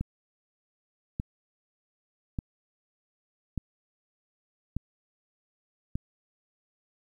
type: click train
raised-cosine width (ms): 5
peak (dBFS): -18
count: 6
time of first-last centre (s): 0.01-5.955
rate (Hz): 0.841
effects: 10-bit